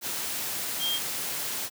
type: tone in noise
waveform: sine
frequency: 3210 Hz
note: G7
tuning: 40 cents sharp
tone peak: -26 dBFS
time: 0.79-1 s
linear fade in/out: 50 ms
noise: white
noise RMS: -32 dBFS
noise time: 0.01-1.7 s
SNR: +3 dB
effects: high-pass 100 Hz 12 dB/octave